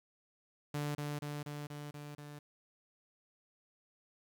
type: tone with echo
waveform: sawtooth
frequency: 146.83 Hz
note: D3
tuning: in tune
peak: -31 dBFS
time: 0.74-0.95 s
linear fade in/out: 5 ms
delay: 240 ms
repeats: 6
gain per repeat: -2 dB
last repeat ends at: 2.39 s
effects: 11-bit